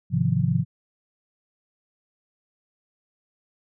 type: chord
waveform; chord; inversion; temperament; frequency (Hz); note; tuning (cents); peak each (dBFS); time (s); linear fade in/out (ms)
sine; F minor seventh; first; just; 104.77 / 130.96 / 157.15 / 174.61; Ab2 / C3 / Eb3 / F3; +16 / +2 / +18 / 0; -27 / -23 / -26 / -24; 0.1-0.65; 50
effects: none